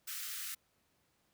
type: high-pass noise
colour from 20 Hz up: white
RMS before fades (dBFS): -42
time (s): 0.07-0.55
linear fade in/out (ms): 10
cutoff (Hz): 1200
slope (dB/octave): 96
effects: pink hiss -75 dBFS RMS until 1.33 s + high-pass 60 Hz 12 dB/octave